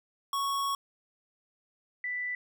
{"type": "tone pair in turn", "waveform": ["square", "sine"], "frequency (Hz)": [1108.7, 1981], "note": ["C#6", "B6"], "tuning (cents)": [0, 5], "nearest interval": "minor seventh", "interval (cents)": 1005, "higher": "second", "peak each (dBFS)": [-29, -31], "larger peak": "first", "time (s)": [[0.33, 0.75], [2.04, 2.35]], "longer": "first", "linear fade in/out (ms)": 2, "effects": []}